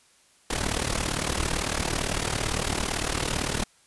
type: noise with amplitude modulation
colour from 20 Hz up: pink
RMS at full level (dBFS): -24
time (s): 0.5-3.64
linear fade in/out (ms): 5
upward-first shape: sine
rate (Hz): 37.8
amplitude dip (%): 80
effects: white hiss -60 dBFS RMS until 3.86 s + resampled to 24000 Hz